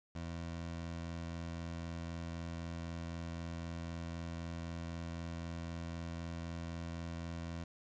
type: tone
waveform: 20% pulse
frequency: 83.9 Hz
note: E2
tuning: 31 cents sharp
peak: -36 dBFS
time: 0.15-7.64 s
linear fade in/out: 5 ms
effects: resampled to 16000 Hz + 11-bit